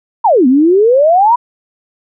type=exponential two-way sweep; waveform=sine; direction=down then up; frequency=996 to 244.4 to 996 Hz; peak=-5 dBFS; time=0.24-1.36 s; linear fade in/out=10 ms; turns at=0.47 s; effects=none